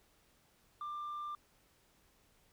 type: tone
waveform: sine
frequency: 1189 Hz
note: D6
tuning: 21 cents sharp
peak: -37 dBFS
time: 0.81-1.35 s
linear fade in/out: 2 ms
effects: tanh soft clip ceiling -38 dBFS + pink hiss -70 dBFS RMS until 2.52 s